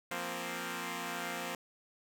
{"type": "chord", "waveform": "5% pulse", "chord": "F suspended fourth", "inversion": "none", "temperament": "equal", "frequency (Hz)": [174.61, 233.1, 261.6], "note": ["F3", "Bb3", "C4"], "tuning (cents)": [0, 0, 0], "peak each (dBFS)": -30, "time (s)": [0.11, 1.55], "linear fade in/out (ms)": 2, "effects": []}